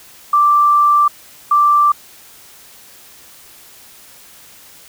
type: tone pair in turn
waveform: sine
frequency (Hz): 1174.7 / 1174.7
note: D6 / D6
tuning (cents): 0 / 0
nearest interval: unison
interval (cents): 0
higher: neither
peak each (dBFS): -8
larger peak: neither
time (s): 0.33-1.08 / 1.51-1.92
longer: first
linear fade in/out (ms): 5
effects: white hiss -42 dBFS RMS until 4.88 s